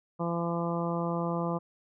harmonic tone, 170 Hz, F3, 46 cents flat, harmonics 1 / 2 / 3 / 4 / 5 / 6 / 7, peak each -31 / -36 / -35 / -38 / -40 / -38 / -40 dBFS, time 0.19-1.59 s, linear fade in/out 20 ms, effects none

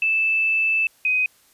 sine tone pair in turn, 2635 / 2510 Hz, E7 / D#7, -1 / +15 cents, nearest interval minor second, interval 84 cents, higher first, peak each -17 dBFS, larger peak neither, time 0.02-0.87 / 1.05-1.26 s, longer first, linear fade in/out 2 ms, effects white hiss -57 dBFS RMS until 1.53 s + resampled to 32000 Hz

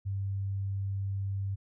sine tone, 98.1 Hz, G2, 2 cents sharp, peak -30 dBFS, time 0.05-1.56 s, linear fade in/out 20 ms, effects none

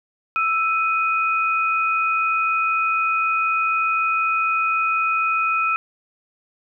sine tone pair together, 1323.3 / 2498 Hz, E6 / D#7, +6 / +6 cents, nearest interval major seventh, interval 1100 cents, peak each -19 / -22 dBFS, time 0.36-5.76 s, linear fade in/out 0 ms, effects none

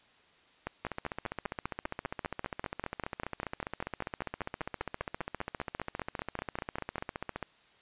two click trains, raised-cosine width 0.5 ms, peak -20 / -19 dBFS, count 99 / 33, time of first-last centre 0.85-7.427 / 0.67-6.982 s, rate 14.9 / 5.07 Hz, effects white hiss -63 dBFS RMS until 7.81 s + resampled to 8000 Hz

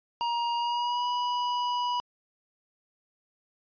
square tone with pitch glide, 944 to 977.9 Hz, A#5 to B5, +22 to -17 cents, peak -27 dBFS, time 0.21-2 s, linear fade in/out 0 ms, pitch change +61 cents, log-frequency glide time 0.56-1.06 s, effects resampled to 11025 Hz

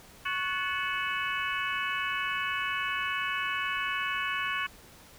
harmonic tone with a mistuned harmonic, 370.2 Hz, F#4, 1 cent sharp, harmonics 3 / 4 / 5 / 6 / 7 / 8, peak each -34 / -35 / -36 / -37 / -37 / -38 dBFS, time 0.25-4.67 s, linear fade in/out 10 ms, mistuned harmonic 5, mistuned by -120 cents, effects pink hiss -53 dBFS RMS until 5.18 s

